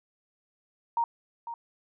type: tone with echo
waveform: sine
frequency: 932.3 Hz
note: A#5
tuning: in tune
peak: -23 dBFS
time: 0.97-1.04 s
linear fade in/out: 2 ms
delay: 500 ms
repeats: 1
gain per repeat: -11 dB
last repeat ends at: 1.54 s
effects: none